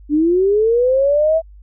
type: linear sweep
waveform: sine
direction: up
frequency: 286.5 to 659.3 Hz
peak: -11 dBFS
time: 0.09-1.42 s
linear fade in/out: 50 ms
effects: added 50 Hz sine -38 dBFS peak until 1.62 s